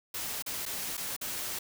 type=noise with dropouts; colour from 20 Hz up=white; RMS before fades=-36 dBFS; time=0.14-1.59 s; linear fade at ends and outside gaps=5 ms; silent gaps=0.424-0.462 / 0.655-0.661 / 0.97-0.976 / 1.165-1.212 s; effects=none